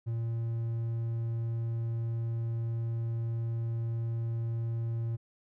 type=tone; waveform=triangle; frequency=115.2 Hz; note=A#2; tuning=20 cents flat; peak=-28 dBFS; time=0.06-5.17 s; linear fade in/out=20 ms; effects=none